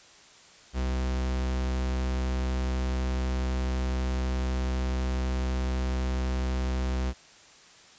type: tone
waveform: 45% pulse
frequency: 64 Hz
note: C2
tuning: 38 cents flat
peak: -26 dBFS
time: 0.73-7.14 s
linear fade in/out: 50 ms
effects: white hiss -53 dBFS RMS until 7.98 s + resampled to 16000 Hz